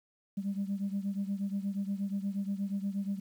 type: beating tone pair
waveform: sine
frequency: 196 / 204.4 Hz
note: G3 / G#3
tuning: 0 / -27 cents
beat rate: 8.4 Hz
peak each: -32 / -35 dBFS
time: 0.37-3.2 s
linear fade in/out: 10 ms
effects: tanh soft clip ceiling -26 dBFS + 10-bit